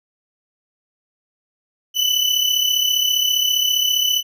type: tone pair together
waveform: 35% pulse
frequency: 2970 / 3005 Hz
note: F#7 / F#7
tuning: +6 / +26 cents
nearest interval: unison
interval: 20 cents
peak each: -18 / -16 dBFS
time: 1.94-4.23 s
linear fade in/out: 50 ms
effects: none